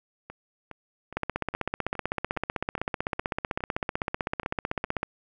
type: two click trains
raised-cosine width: 0.5 ms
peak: -12 / -24 dBFS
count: 62 / 12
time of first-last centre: 1.17-5.031 / 0.3-4.845 s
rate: 15.8 / 2.42 Hz
effects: none